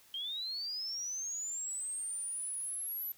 sine linear sweep, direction up, 3136 to 11970 Hz, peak -36 dBFS, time 0.14-3.12 s, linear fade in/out 2 ms, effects white hiss -62 dBFS RMS until 3.17 s

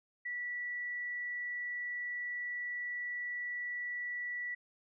sine tone, 1950 Hz, B6, 23 cents flat, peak -36 dBFS, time 0.25-4.55 s, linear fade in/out 10 ms, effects none

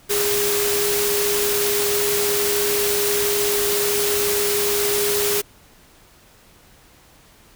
sine tone in noise, 410 Hz, G#4, 22 cents flat, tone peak -21 dBFS, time 0.09-5.42 s, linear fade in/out 20 ms, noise white, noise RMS -22 dBFS, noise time 0.09-5.42 s, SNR -2 dB, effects pink hiss -51 dBFS RMS until 7.55 s

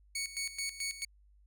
15% pulse tone with tremolo, 2227 Hz, C#7, 7 cents sharp, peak -27 dBFS, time 0.15-1.05 s, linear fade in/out 5 ms, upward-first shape square, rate 4.6 Hz, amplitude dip 75%, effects added 50 Hz sine -60 dBFS peak until 1.46 s

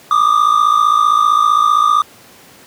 triangle tone pair together, 1174.7 / 1230.1 Hz, D6 / D#6, 0 / -20 cents, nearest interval minor second, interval 80 cents, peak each -10 dBFS, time 0.11-2.02 s, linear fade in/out 2 ms, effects pink hiss -42 dBFS RMS until 2.66 s + high-pass 150 Hz 12 dB/octave

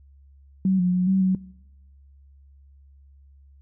sine tone with pitch steps, 189.4 / 179.8 / 181.7 / 190.8 / 187.2 Hz, F#3 / F#3 / F#3 / G3 / F#3, +41 / -49 / -31 / -47 / +20 cents, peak -17 dBFS, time 0.65-1.35 s, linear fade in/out 2 ms, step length 140 ms, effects noise-tail reverb RT60 0.9 s tail -22 dB re dry + added 69 Hz sine -49 dBFS peak until 3.61 s

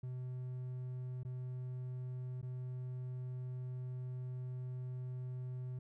triangle tone with dropouts, 126.7 Hz, B2, 45 cents sharp, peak -38 dBFS, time 0.03-5.79 s, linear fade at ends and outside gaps 5 ms, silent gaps 1.233-1.249 / 2.415-2.427 s, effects none

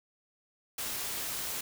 white noise, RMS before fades -36 dBFS, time 0.78-1.61 s, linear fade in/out 5 ms, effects none

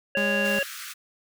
harmonic tone, 554.4 Hz, C#5, in tune, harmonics 1 / 3 / 5, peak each -27 / -27 / -27 dBFS, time 0.15-0.63 s, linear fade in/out 2 ms
sawtooth tone, 204.2 Hz, G#3, 29 cents flat, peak -23 dBFS, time 0.17-0.59 s, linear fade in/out 2 ms
pink high-pass noise, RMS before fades -38 dBFS, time 0.44-0.94 s, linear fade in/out 20 ms, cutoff 1200 Hz, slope 96 dB/octave
effects none

